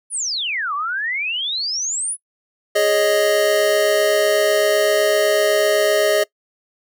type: exponential two-way sweep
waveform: sine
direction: down then up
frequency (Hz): 10430 to 1108.7 to 10430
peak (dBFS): -20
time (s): 0.1-2.17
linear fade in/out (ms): 50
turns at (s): 0.74
type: chord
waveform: square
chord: Ab suspended fourth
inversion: none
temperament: equal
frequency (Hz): 415.3 / 554.4 / 622.3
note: Ab4 / Db5 / Eb5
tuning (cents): 0 / 0 / 0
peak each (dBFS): -20 / -23 / -17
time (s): 2.75-6.24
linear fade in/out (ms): 10
effects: noise-tail reverb RT60 0.1 s tail -23 dB re dry